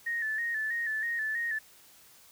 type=tone with vibrato; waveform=sine; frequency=1805 Hz; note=A6; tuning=44 cents sharp; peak=-29 dBFS; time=0.06-1.59 s; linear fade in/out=10 ms; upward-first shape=square; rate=3.1 Hz; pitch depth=57 cents each way; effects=white hiss -57 dBFS RMS until 2.31 s